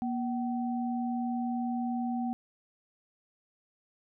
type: tone pair together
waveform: sine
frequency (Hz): 238.9 / 761.5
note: A#3 / F#5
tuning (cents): +43 / +50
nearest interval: octave + minor sixth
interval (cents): 2007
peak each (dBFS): -30 / -36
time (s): 0.02-2.33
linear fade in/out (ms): 0
effects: none